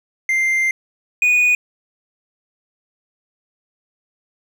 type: tone pair in turn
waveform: triangle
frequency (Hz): 2093 / 2469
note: C7 / D#7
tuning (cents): 0 / -14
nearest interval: minor third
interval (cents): 286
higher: second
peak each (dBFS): -13 / -10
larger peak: second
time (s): 0.29-0.71 / 1.22-1.55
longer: first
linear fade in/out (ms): 2
effects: none